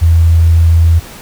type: tone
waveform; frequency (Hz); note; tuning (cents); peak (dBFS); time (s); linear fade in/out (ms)
sine; 82.8; E2; +8; -4; 0.01-1; 20
effects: pink hiss -32 dBFS RMS until 1.21 s